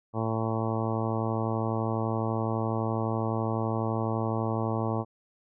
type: harmonic tone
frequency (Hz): 111.9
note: A2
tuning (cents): +30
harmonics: 1 / 2 / 3 / 4 / 5 / 6 / 7 / 8 / 9 / 10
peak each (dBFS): -30 / -33 / -35 / -36 / -37 / -38 / -38 / -39 / -40 / -40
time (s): 0.13-5.05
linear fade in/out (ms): 50
effects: none